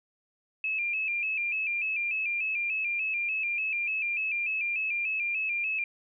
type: tone with vibrato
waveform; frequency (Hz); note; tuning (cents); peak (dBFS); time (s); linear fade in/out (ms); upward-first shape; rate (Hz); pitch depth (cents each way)
sine; 2489; D#7; 0; -27; 0.64-5.84; 2; square; 3.4; 69
effects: none